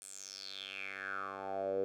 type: tone with band-pass filter sweep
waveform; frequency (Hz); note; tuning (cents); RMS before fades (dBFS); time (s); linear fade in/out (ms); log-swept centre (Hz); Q
10% pulse; 97.1; G2; -16; -41; 0.02-1.84; 0; 9000 to 450; 6.6
effects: none